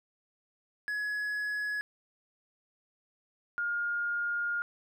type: tone pair in turn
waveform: triangle / sine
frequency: 1686 / 1417.8 Hz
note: G#6 / F6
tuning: +26 / +26 cents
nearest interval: minor third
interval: 300 cents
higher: first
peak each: -29 / -29 dBFS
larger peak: neither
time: 0.88-1.81 / 3.58-4.62 s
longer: second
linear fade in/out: 0 ms
effects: none